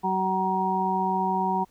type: harmonic tone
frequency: 188.7 Hz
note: F#3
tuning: 34 cents sharp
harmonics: 1 / 2 / 4 / 5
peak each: -29 / -32 / -28 / -25 dBFS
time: 0.03-1.65 s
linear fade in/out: 20 ms
effects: pink hiss -63 dBFS RMS until 1.7 s